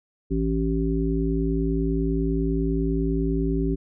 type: harmonic tone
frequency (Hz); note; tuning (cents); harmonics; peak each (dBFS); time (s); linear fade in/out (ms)
55; A1; 0; 1 / 3 / 5 / 7; -25 / -27 / -26 / -28; 0.3-3.76; 20
effects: none